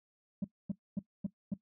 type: tone bursts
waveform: sine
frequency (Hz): 196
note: G3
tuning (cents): 0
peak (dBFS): -28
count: 5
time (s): 0.42-1.54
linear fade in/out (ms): 5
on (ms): 24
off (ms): 250
effects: noise-tail reverb RT60 0.1 s tail -18 dB re dry + tanh soft clip ceiling -30 dBFS